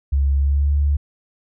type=tone with pitch glide; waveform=sine; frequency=69.3 to 72.03 Hz; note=C#2 to D2; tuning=0 to -33 cents; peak=-14 dBFS; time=0.12-0.97 s; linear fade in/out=10 ms; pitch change=+67 cents; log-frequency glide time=0.36-0.73 s; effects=none